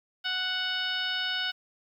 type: harmonic tone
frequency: 740 Hz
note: F#5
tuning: in tune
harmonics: 1 / 2 / 3 / 4 / 5 / 6 / 7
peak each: -42 / -32 / -41 / -32 / -35 / -41 / -41 dBFS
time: 0.24-1.52 s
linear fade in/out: 20 ms
effects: 10-bit